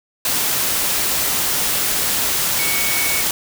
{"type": "tone in noise", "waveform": "sine", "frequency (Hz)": 2231, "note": "C#7", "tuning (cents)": 11, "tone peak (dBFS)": -23, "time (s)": [2.59, 3.21], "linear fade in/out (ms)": 2, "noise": "white", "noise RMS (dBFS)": -19, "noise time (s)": [0.25, 3.31], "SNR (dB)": -7, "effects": []}